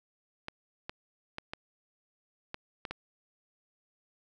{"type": "clicks", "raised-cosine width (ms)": 0.3, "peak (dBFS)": -21, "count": 7, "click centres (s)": [0.484, 0.895, 1.384, 1.535, 2.544, 2.852, 2.91], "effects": []}